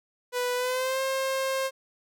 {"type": "tone with pitch glide", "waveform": "sawtooth", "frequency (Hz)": [493.9, 532.4], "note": ["B4", "C5"], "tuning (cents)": [0, 30], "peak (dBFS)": -22, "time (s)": [0.32, 1.71], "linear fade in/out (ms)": 50, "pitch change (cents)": 130, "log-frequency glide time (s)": [0.55, 1.01], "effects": []}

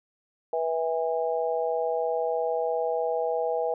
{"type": "harmonic tone", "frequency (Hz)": 163.1, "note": "E3", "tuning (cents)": -18, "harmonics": [3, 4, 5], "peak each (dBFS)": [-27, -29, -31], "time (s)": [0.53, 3.74], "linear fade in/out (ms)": 2, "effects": []}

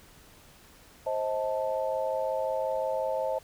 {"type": "chord", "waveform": "sine", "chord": "A diminished", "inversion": "first", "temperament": "just", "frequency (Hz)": [528, 633.6, 880], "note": ["C5", "Eb5", "A5"], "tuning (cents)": [16, 31, 0], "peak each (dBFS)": [-30, -31, -34], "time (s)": [1.06, 3.39], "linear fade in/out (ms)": 10, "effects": ["pink hiss -55 dBFS RMS until 3.43 s"]}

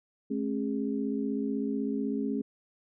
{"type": "tone cluster", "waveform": "sine", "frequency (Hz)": [213.8, 269.8, 411], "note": ["A3", "C#4", "G#4"], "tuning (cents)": [-49, -47, -18], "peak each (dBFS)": [-32, -31, -36], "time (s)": [0.3, 2.42], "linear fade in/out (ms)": 10, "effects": []}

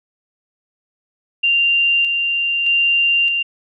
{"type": "tone with tremolo", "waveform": "sine", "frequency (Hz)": 2782, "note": "F7", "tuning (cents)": -7, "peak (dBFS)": -12, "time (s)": [1.43, 3.43], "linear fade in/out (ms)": 10, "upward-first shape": "square", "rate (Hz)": 0.81, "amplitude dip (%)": 35, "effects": []}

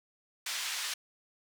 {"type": "band-pass noise", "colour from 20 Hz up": "white", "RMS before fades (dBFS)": -36, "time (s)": [0.46, 0.94], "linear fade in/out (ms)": 5, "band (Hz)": [1300, 6000], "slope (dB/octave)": 12, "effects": []}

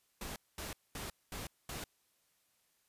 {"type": "noise bursts", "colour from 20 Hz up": "pink", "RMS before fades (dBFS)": -43, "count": 5, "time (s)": [0.21, 1.84], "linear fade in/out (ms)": 2, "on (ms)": 150, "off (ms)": 220, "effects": ["white hiss -75 dBFS RMS until 2.88 s", "resampled to 32000 Hz"]}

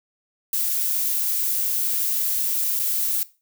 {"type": "noise with dropouts", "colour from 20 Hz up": "violet", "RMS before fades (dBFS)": -23, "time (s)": [0.53, 3.23], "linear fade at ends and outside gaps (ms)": 1, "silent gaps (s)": [2.792, 2.797], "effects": ["noise-tail reverb RT60 0.3 s tail -18 dB re dry"]}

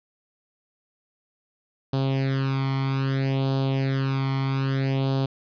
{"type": "tone with flanger", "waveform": "sawtooth", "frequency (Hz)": 134.8, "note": "C#3", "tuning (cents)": -48, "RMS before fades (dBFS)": -24, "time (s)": [1.93, 5.26], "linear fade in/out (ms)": 5, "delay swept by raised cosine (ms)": [0.24, 0.93], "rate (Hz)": 0.62, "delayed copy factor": 0.8, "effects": ["resampled to 11025 Hz", "10-bit"]}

